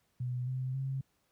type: tone with pitch steps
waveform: sine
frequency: 124.5 / 129.26 / 134.21 Hz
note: B2 / C3 / C3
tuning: +14 / -21 / +44 cents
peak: -32 dBFS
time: 0.2-1.01 s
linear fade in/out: 5 ms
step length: 270 ms
effects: pink hiss -75 dBFS RMS until 1.31 s + high-pass 60 Hz 12 dB/octave